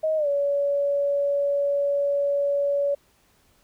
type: tone with pitch glide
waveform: sine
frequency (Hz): 629 to 566.9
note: D#5 to C#5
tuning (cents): +19 to +39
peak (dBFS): -20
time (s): 0.03-2.95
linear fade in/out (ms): 10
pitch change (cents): -180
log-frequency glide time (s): 0.17-0.28
effects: pink hiss -62 dBFS RMS until 3.63 s